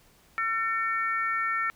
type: harmonic tone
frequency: 450 Hz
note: A4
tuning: 39 cents sharp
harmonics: 3 / 4 / 5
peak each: -28 / -30 / -32 dBFS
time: 0.38-1.7 s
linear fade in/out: 0 ms
effects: pink hiss -60 dBFS RMS until 1.75 s